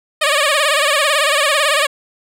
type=tone with vibrato; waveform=10% pulse; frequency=587.3 Hz; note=D5; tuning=in tune; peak=-4 dBFS; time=0.21-1.87 s; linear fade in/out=10 ms; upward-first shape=sine; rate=18 Hz; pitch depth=110 cents each way; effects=low-pass 12000 Hz 12 dB/octave